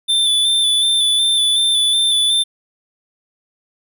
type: tone with vibrato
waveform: square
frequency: 3521 Hz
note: A7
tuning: in tune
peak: -13 dBFS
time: 0.08-2.44 s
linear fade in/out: 20 ms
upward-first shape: square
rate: 2.7 Hz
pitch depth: 23 cents each way
effects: none